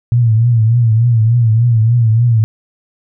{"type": "tone with vibrato", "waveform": "sine", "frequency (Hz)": 115.3, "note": "A#2", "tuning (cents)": -19, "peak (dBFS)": -7, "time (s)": [0.12, 2.44], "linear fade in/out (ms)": 0, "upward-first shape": "triangle", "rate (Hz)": 3.4, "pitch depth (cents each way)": 110, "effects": []}